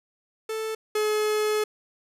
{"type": "tone pair in turn", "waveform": "45% pulse", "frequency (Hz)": [440, 426], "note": ["A4", "G#4"], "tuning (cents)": [0, 44], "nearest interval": "minor second", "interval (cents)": 56, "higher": "first", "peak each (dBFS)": [-28, -22], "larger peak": "second", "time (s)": [[0.49, 0.75], [0.95, 1.64]], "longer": "second", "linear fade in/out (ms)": 5, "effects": ["resampled to 32000 Hz", "10-bit"]}